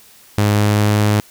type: tone with pitch glide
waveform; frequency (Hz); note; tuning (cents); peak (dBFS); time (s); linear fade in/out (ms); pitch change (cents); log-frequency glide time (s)
sawtooth; 103.83 to 104.98; G#2 to G#2; 0 to +19; -8; 0.38-1.2; 0; +19; 0.48-0.97
effects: white hiss -46 dBFS RMS until 1.3 s